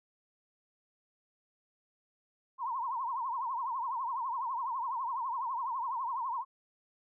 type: tone with vibrato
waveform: sine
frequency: 995 Hz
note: B5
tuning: 13 cents sharp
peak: -32 dBFS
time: 2.58-6.45 s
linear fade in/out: 50 ms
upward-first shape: triangle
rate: 12 Hz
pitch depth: 190 cents each way
effects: none